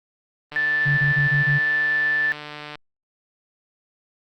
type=click train; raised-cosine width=0.3 ms; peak=-19 dBFS; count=334; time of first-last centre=0.52-2.755 s; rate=149 Hz
type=tone; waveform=sine; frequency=1760 Hz; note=A6; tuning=in tune; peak=-18 dBFS; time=0.56-2.32 s; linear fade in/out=0 ms
type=tone bursts; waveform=sine; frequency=143 Hz; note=D3; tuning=46 cents flat; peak=-19 dBFS; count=5; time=0.85-1.592 s; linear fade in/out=20 ms; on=130 ms; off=23 ms
effects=Opus 24 kbps